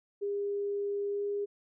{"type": "tone with pitch glide", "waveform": "sine", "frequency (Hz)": [404.5, 406.8], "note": ["G#4", "G#4"], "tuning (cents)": [-46, -36], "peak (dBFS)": -30, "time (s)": [0.21, 1.46], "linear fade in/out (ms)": 20, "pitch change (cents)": 10, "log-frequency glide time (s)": [1.09, 1.23], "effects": []}